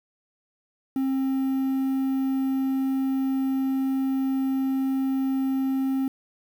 triangle tone with quantisation, 266.5 Hz, C4, 32 cents sharp, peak -20 dBFS, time 0.96-6.08 s, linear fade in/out 2 ms, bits 8, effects none

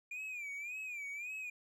triangle tone with vibrato, 2400 Hz, D7, 37 cents sharp, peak -39 dBFS, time 0.11-1.5 s, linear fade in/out 5 ms, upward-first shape sine, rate 1.8 Hz, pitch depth 120 cents each way, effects none

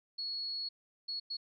sine tone bursts at uneven times, 4353 Hz, C#8, 32 cents flat, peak -35 dBFS, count 3, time 0.18-0.69 / 1.08-1.2 / 1.3-1.37 s, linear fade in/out 10 ms, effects MP3 64 kbps

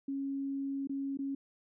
sine tone with dropouts, 274.9 Hz, C#4, 14 cents flat, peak -33 dBFS, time 0.08-1.35 s, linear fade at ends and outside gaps 5 ms, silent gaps 0.873-0.894 / 1.173-1.189 s, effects none

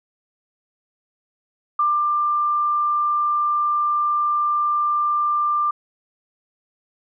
sine tone with ADSR envelope, 1189 Hz, D6, 21 cents sharp, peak -15 dBFS, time 1.79-5.71 s, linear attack 5 ms, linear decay 220 ms, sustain -2 dB, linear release 6 ms, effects none

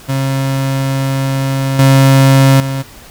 35% pulse tone with level steps, 135.1 Hz, C#3, 44 cents flat, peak -11 / -3 / -14 dBFS, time 0.08-2.83 s, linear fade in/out 20 ms, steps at 1.79 / 2.6 s, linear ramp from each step 2 ms, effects pink hiss -37 dBFS RMS until 3.1 s

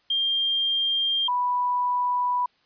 sine tone pair in turn, 3195 / 985.7 Hz, G7 / B5, +32 / -4 cents, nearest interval octave + minor sixth, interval 2036 cents, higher first, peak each -21 / -21 dBFS, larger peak neither, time 0.1-1.28 / 1.28-2.46 s, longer neither, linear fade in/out 5 ms, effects white hiss -64 dBFS RMS until 2.65 s + resampled to 11025 Hz

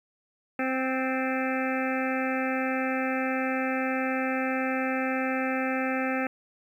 harmonic tone with a mistuned harmonic, 261.6 Hz, C4, in tune, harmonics 1 / 2 / 3 / 5 / 6 / 7 / 8 / 9 / 10, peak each -29 / -32 / -34 / -36 / -37 / -37 / -38 / -39 / -39 dBFS, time 0.59-6.27 s, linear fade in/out 2 ms, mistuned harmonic 7, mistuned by -37 cents, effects 10-bit

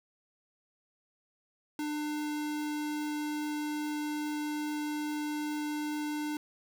square tone, 299.6 Hz, D4, 35 cents sharp, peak -33 dBFS, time 1.79-6.37 s, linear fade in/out 2 ms, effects none

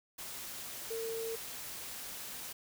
sine tone in noise, 453.3 Hz, A#4, 48 cents flat, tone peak -36 dBFS, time 0.9-1.36 s, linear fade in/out 10 ms, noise white, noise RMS -44 dBFS, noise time 0.18-2.53 s, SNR +5 dB, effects none

